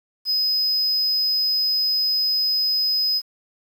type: tone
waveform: triangle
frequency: 5040 Hz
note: D#8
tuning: 21 cents sharp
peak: -17 dBFS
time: 0.25-3.22 s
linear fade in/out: 50 ms
effects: 8-bit